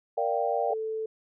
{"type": "chord", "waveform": "sine", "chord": "G minor seventh", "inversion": "first", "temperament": "equal", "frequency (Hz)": [466.2, 587.3, 698.5, 784], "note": ["Bb4", "D5", "F5", "G5"], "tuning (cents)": [0, 0, 0, 0], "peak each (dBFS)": -30, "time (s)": [0.17, 0.74], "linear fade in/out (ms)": 10}
{"type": "tone", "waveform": "sine", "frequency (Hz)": 440, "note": "A4", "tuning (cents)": 0, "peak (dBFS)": -29, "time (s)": [0.7, 1.06], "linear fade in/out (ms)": 5}
{"effects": []}